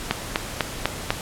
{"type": "click train", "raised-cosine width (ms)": 0.3, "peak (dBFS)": -3, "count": 5, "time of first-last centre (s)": [0.11, 1.105], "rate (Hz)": 4.02, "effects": ["pink hiss -33 dBFS RMS until 1.21 s", "low-pass 12000 Hz 12 dB/octave"]}